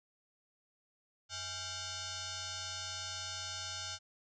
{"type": "tone with frequency modulation", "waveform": "sine", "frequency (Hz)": 827, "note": "G#5", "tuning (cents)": -8, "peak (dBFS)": -39, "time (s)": [1.29, 3.99], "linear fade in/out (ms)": 50, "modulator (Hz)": 736, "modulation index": 8, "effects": []}